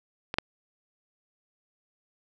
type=clicks; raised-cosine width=0.3 ms; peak=-15 / -7 dBFS; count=2; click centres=0.341 / 0.385 s; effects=none

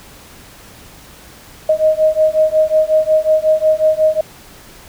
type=beating tone pair; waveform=sine; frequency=622.3 / 627.8 Hz; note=D#5 / D#5; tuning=0 / +15 cents; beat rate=5.5 Hz; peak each=-13 dBFS; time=1.69-4.21 s; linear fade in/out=5 ms; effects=pink hiss -40 dBFS RMS until 4.88 s

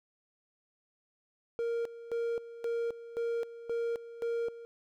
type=tone with tremolo; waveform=triangle; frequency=466.2 Hz; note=A#4; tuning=in tune; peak=-28 dBFS; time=1.59-4.65 s; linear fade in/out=0 ms; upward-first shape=square; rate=1.9 Hz; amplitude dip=80%; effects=none

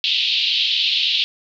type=band-pass noise; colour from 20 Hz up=pink; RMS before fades=-19 dBFS; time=0.04-1.24 s; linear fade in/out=0 ms; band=2800 to 4200 Hz; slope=48 dB/octave; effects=none

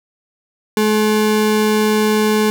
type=ring-modulated tone; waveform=square; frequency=321.1 Hz; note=E4; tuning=45 cents flat; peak=-10 dBFS; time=0.77-2.5 s; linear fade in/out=0 ms; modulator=108 Hz; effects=none

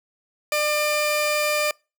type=tone pair together; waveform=sawtooth; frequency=599 / 1198 Hz; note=D5 / D6; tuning=+34 / +34 cents; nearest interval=octave; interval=1200 cents; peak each=-18 dBFS; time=0.52-1.71 s; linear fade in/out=2 ms; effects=noise-tail reverb RT60 0.3 s tail -26 dB re dry

